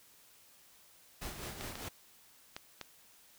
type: noise with tremolo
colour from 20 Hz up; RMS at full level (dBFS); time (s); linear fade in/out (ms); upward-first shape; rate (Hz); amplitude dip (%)
pink; -42; 1.21-1.89; 10; sine; 5; 50
type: clicks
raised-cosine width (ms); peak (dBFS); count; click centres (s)
0.2; -24; 4; 1.61 / 1.755 / 2.565 / 2.813
effects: white hiss -62 dBFS RMS until 3.38 s